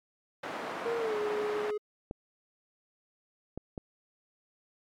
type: band-pass noise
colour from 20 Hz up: white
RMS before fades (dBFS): -38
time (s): 0.43-1.71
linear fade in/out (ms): 5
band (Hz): 250 to 1200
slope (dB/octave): 12
type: tone with pitch glide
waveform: triangle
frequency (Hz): 466.2 to 420.2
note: A#4 to G#4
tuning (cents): 0 to +20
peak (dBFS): -28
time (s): 0.85-1.78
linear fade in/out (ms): 10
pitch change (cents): -180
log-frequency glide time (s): 0.98-1.16
type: clicks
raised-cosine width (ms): 2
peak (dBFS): -24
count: 3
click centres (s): 2.111 / 3.576 / 3.778
effects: MP3 96 kbps